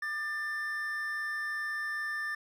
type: tone pair together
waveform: triangle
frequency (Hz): 1201 / 1778.7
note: D6 / A6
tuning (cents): +38 / +18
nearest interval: perfect fifth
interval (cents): 680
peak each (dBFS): -40 / -31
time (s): 0.02-2.35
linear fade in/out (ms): 5
effects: none